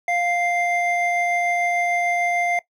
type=tone pair together; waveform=triangle; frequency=699.9 / 2093 Hz; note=F5 / C7; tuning=+4 / 0 cents; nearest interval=octave + perfect fifth; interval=1896 cents; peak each=-19 / -21 dBFS; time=0.08-2.59 s; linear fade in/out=2 ms; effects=noise-tail reverb RT60 0.1 s tail -18 dB re dry